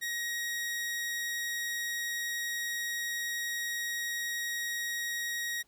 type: tone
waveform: sawtooth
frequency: 1889 Hz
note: A#6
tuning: 22 cents sharp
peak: -29 dBFS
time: 0.01-5.63 s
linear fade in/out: 20 ms
effects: pink hiss -69 dBFS RMS until 5.67 s